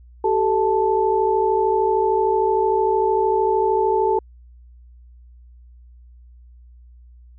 sine tone cluster, 384.6 / 437.8 / 878 Hz, G4 / A4 / A5, -33 / -9 / -4 cents, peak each -20 dBFS, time 0.24-4.19 s, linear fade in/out 5 ms, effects added 60 Hz sine -43 dBFS peak until 7.38 s

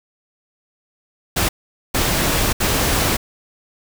pink noise bursts at uneven times, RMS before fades -18 dBFS, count 3, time 1.36-1.49 / 1.94-2.53 / 2.6-3.17 s, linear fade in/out 10 ms, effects none

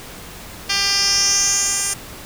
10% pulse tone with band-pass filter sweep, 397.5 Hz, G4, 24 cents sharp, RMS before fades -18 dBFS, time 0.69-1.94 s, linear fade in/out 10 ms, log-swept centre 4200 to 8300 Hz, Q 4.7, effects pink hiss -36 dBFS RMS until 2.25 s

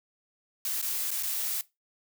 blue noise with dropouts, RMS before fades -31 dBFS, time 0.65-1.61 s, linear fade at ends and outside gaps 1 ms, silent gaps 0.815-0.826 / 1.106-1.114 / 1.227-1.232 s, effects noise-tail reverb RT60 0.2 s tail -19 dB re dry

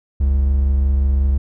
triangle tone pair together, 42.84 / 68.4 Hz, F1 / C#2, -33 / -23 cents, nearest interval minor sixth, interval 810 cents, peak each -23 / -11 dBFS, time 0.2-1.38 s, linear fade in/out 10 ms, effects none

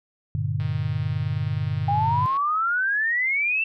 sine chord, G minor, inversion none, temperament just, 98 / 117.6 / 147 Hz, G2 / Bb2 / D3, 0 / +16 / +2 cents, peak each -27 dBFS, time 0.35-2.26 s, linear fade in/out 0 ms
click train, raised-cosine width 0.3 ms, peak -27 dBFS, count 277, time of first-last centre 0.6-2.369 s, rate 156 Hz
sine exponential sweep, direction up, 793 to 2700 Hz, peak -20 dBFS, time 1.88-3.64 s, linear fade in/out 5 ms
effects none

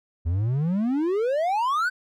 triangle exponential sweep, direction up, 78.3 to 1551 Hz, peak -19 dBFS, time 0.25-1.9 s, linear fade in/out 20 ms, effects none

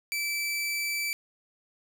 sawtooth tone, 2320 Hz, D7, 22 cents flat, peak -25 dBFS, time 0.12-1.13 s, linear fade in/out 0 ms, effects none

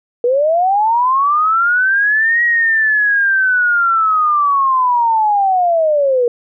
sine linear two-way sweep, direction up then down, 470 to 1909 to 470 Hz, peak -10 dBFS, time 0.24-6.28 s, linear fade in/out 2 ms, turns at 2.43 s, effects none

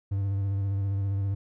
triangle tone with vibrato, 98.6 Hz, G2, 11 cents sharp, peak -23 dBFS, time 0.11-1.35 s, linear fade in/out 10 ms, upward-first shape square, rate 15 Hz, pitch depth 23 cents each way, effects none

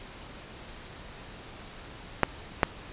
clicks, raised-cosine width 0.5 ms, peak -4 dBFS, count 2, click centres 2.233 / 2.632 s, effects pink hiss -45 dBFS RMS until 2.92 s + resampled to 8000 Hz

